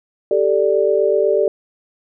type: chord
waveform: sine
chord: G suspended second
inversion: none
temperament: equal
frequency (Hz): 392 / 440 / 587.3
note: G4 / A4 / D5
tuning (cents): 0 / 0 / 0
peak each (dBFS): -17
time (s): 0.31-1.48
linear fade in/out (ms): 2
effects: none